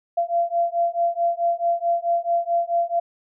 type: beating tone pair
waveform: sine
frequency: 683 / 687.6 Hz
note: F5 / F5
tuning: -39 / -27 cents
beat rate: 4.6 Hz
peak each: -22 / -22 dBFS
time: 0.17-3 s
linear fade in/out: 10 ms
effects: none